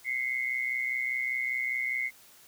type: tone pair together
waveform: sine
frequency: 2052 / 2177 Hz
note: C7 / C#7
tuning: -34 / -32 cents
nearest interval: minor second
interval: 102 cents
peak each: -31 / -31 dBFS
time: 0.04-2.11 s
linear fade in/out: 50 ms
effects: white hiss -56 dBFS RMS until 2.47 s